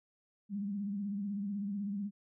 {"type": "tone with vibrato", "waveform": "sine", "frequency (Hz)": 201.5, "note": "G3", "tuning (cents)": 48, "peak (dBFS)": -34, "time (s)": [0.49, 2.11], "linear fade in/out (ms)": 50, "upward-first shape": "sine", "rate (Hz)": 16, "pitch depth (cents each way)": 66, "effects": []}